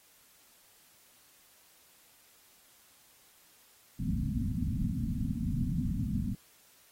white low-pass noise, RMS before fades -32 dBFS, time 3.99-6.35 s, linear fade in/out 5 ms, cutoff 260 Hz, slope 96 dB/octave, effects white hiss -62 dBFS RMS until 6.91 s + AAC 48 kbps

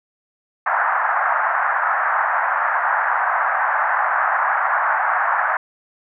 white band-pass noise, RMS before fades -19 dBFS, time 0.66-5.57 s, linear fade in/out 2 ms, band 690 to 1700 Hz, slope 48 dB/octave, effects none

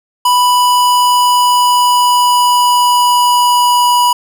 square tone with pitch glide, 987.8 to 977 Hz, B5 to B5, 0 to -19 cents, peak -8 dBFS, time 0.25-4.13 s, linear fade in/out 5 ms, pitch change -19 cents, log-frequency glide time 0.42-3.97 s, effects none

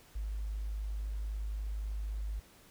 sine tone, 51.91 Hz, G#1, in tune, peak -34 dBFS, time 0.15-2.4 s, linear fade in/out 10 ms, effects pink hiss -60 dBFS RMS until 2.7 s

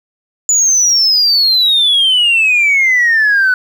sine exponential sweep, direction down, 7010 to 1480 Hz, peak -6 dBFS, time 0.49-3.54 s, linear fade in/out 2 ms, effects tanh soft clip ceiling -5 dBFS + 7-bit

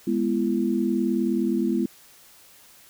sine chord, E major, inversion first, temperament equal with one note detuned, 207.7 / 246.9 / 336.7 Hz, G#3 / B3 / E4, 0 / 0 / +37 cents, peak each -25 dBFS, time 0.07-1.86 s, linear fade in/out 5 ms, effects white hiss -52 dBFS RMS until 2.89 s

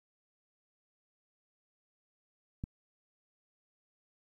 click, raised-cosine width 5 ms, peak -24 dBFS, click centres 2.639 s, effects 11-bit

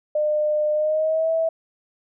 sine tone with pitch glide, 604 to 651.1 Hz, D5 to E5, +48 to -22 cents, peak -18 dBFS, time 0.15-1.49 s, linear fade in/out 5 ms, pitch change +130 cents, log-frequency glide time 0.73-1.31 s, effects none

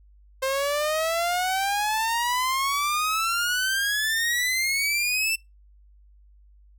sawtooth exponential sweep, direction up, 525 to 2683 Hz, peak -19 dBFS, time 0.42-5.36 s, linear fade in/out 10 ms, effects noise-tail reverb RT60 0.2 s tail -24 dB re dry + added 50 Hz sine -51 dBFS peak until 6.78 s

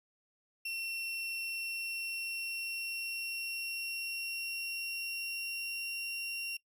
35% pulse tone with pitch glide, 2717 to 2752 Hz, F7 to F7, -48 to -26 cents, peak -34 dBFS, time 0.65-6.57 s, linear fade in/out 5 ms, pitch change +22 cents, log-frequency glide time 1.41-5.95 s, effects noise-tail reverb RT60 0.1 s tail -21 dB re dry

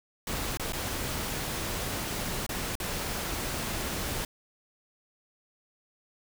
pink noise with dropouts, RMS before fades -33 dBFS, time 0.27-4.25 s, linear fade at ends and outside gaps 2 ms, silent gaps 0.572-0.596 / 0.723-0.732 / 2.465-2.491 / 2.754-2.8 s, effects none

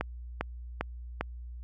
click train, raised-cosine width 0.5 ms, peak -14 dBFS, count 4, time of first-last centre 0.01-1.21 s, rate 2.5 Hz, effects added 60 Hz sine -39 dBFS peak until 1.63 s + MP3 96 kbps

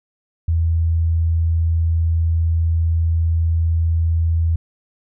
sine tone, 82.41 Hz, E2, in tune, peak -14 dBFS, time 0.48-4.56 s, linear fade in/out 5 ms, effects none

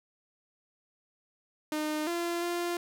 sawtooth tone with pitch steps, 305.5 / 343.1 / 347.3 Hz, D#4 / F4 / F4, -32 / -31 / -10 cents, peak -26 dBFS, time 1.72-2.77 s, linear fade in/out 2 ms, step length 350 ms, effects none

